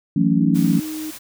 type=chord; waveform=sine; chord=F# minor seventh; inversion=third; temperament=just; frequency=166.5 / 185 / 222 / 277.5 Hz; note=E3 / F#3 / A3 / C#4; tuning=+18 / 0 / +16 / +2 cents; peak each=-19 / -20 / -20 / -19 dBFS; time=0.16-0.8 s; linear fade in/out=5 ms
type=tone; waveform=sine; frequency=311.1 Hz; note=D#4; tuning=in tune; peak=-26 dBFS; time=0.39-1.11 s; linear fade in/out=10 ms
type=noise; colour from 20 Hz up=white; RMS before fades=-36 dBFS; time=0.54-1.19 s; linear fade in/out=20 ms
effects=none